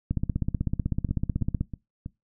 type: two click trains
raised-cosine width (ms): 5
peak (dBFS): -22 / -13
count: 4 / 25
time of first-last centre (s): 1.09-2.061 / 0.11-1.61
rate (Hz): 3.09 / 16
effects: noise-tail reverb RT60 0.2 s tail -21 dB re dry